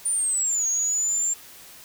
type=linear two-way sweep; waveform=sine; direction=down then up; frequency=9370 to 6590 to 7360 Hz; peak=-21 dBFS; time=0.05-1.34 s; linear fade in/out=10 ms; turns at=0.67 s; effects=white hiss -46 dBFS RMS until 1.84 s